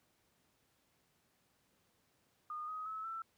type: tone with pitch steps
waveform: sine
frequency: 1224 / 1259.1 / 1295.3 / 1332.5 Hz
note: D#6 / D#6 / E6 / E6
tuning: -29 / +20 / -31 / +18 cents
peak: -40 dBFS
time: 2.5-3.22 s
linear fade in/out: 2 ms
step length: 180 ms
effects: pink hiss -75 dBFS RMS until 3.37 s + high-pass 80 Hz 12 dB/octave